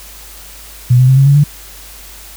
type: tone with pitch steps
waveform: sine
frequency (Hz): 123.47 / 127.68 / 132.03 / 136.52 / 141.18 / 145.99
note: B2 / C3 / C3 / C#3 / C#3 / D3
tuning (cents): 0 / -42 / +16 / -26 / +32 / -10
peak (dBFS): -4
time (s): 0.9-1.44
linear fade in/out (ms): 10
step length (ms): 90
effects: added 50 Hz sine -37 dBFS peak until 2.36 s + white hiss -35 dBFS RMS until 2.36 s